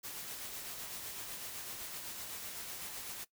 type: noise with tremolo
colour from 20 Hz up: white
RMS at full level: -43 dBFS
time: 0.03-3.25 s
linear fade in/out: 20 ms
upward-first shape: sine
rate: 7.9 Hz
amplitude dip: 30%
effects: noise-tail reverb RT60 0.1 s tail -18 dB re dry